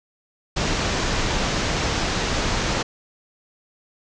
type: low-pass noise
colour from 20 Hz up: pink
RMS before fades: -23 dBFS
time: 0.56-2.83 s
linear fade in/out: 10 ms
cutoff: 6900 Hz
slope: 48 dB/octave
effects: none